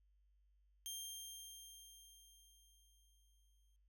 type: tone with exponential decay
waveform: 15% pulse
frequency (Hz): 3187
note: G7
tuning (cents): +28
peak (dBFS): -36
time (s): 0.86-3.76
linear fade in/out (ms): 0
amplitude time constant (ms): 630
effects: noise-tail reverb RT60 0.1 s tail -26 dB re dry + added 50 Hz sine -70 dBFS peak until 3.88 s